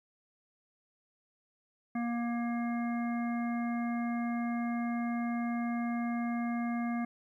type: harmonic tone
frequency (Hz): 236.4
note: A#3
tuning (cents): +24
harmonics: 1 / 3 / 5 / 7 / 9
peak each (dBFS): -31 / -40 / -45 / -48 / -46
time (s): 1.95-7.05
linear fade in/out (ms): 5
effects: 12-bit